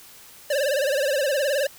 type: tone with vibrato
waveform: square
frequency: 560 Hz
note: C#5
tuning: 18 cents sharp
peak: -21 dBFS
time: 0.5-1.67 s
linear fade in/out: 5 ms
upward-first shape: sine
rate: 19 Hz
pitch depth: 120 cents each way
effects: white hiss -47 dBFS RMS until 1.78 s